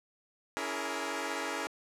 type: chord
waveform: 10% pulse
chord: A# half-diminished seventh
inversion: first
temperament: equal with one note detuned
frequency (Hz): 282.7 / 329.6 / 415.3 / 466.2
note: C#4 / E4 / G#4 / A#4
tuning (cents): +34 / 0 / 0 / 0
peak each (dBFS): -31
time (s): 0.57-1.67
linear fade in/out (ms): 0
effects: low-pass 10000 Hz 12 dB/octave